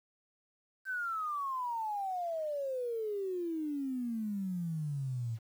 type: exponential sweep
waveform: sine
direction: down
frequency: 1568 to 109.9 Hz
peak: -33 dBFS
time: 0.85-5.39 s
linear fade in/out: 50 ms
effects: 10-bit